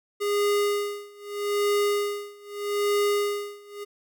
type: tone with tremolo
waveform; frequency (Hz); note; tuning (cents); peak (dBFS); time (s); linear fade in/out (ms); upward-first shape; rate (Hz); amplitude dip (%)
square; 409.7; G#4; -24; -21; 0.2-3.85; 20; sine; 0.8; 95
effects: none